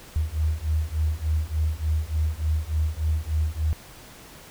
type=beating tone pair; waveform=sine; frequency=76.2 / 79.6 Hz; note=D#2 / D#2; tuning=-36 / +40 cents; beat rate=3.4 Hz; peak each=-25 dBFS; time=0.16-3.73 s; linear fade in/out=0 ms; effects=pink hiss -46 dBFS RMS until 4.5 s